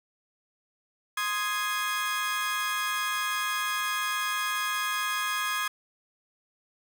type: chord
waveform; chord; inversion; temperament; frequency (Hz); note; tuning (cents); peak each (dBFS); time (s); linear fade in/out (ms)
30% pulse; Ab major; first; equal; 1046.5 / 1244.5 / 1661.2; C6 / Eb6 / Ab6; 0 / 0 / 0; -31 / -29 / -28; 1.17-5.68; 5
effects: none